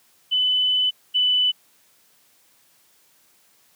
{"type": "tone pair in turn", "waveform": "sine", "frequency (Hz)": [3007, 2991], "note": ["F#7", "F#7"], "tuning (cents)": [27, 18], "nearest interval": "unison", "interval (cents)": 9, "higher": "first", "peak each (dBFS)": [-17, -16], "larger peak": "second", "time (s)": [[0.31, 0.91], [1.14, 1.52]], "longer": "first", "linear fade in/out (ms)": 20, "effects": ["white hiss -59 dBFS RMS until 3.75 s", "high-pass 100 Hz 12 dB/octave"]}